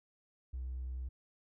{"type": "tone with hard clipping", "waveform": "sine", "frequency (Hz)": 63.6, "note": "C2", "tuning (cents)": -48, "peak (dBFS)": -38, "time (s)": [0.53, 1.09], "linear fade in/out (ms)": 10, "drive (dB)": 1, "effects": []}